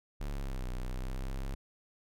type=linear two-way sweep; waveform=square; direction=down then up; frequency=36.68 to 30.87 to 33.84 Hz; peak=-35 dBFS; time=0.2-1.55 s; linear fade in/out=10 ms; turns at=0.7 s; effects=none